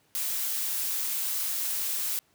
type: noise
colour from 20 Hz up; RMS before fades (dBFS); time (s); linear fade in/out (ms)
blue; -30; 0.15-2.19; 0
effects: pink hiss -66 dBFS RMS until 2.34 s + high-pass 100 Hz 12 dB/octave